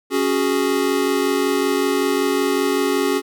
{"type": "chord", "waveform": "square", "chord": "C# suspended fourth", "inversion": "none", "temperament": "equal", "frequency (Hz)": [277.2, 370, 415.3], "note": ["C#4", "F#4", "G#4"], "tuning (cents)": [0, 0, 0], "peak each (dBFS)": -22, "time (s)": [0.1, 3.22], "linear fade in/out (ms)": 50, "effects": []}